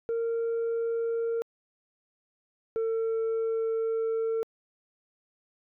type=tone pair in turn; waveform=sine; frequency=460.7 / 450.2 Hz; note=A#4 / A4; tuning=-20 / +40 cents; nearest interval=unison; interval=40 cents; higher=first; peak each=-24 / -23 dBFS; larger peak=second; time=0.09-1.42 / 2.76-4.43 s; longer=second; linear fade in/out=0 ms; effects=tanh soft clip ceiling -25 dBFS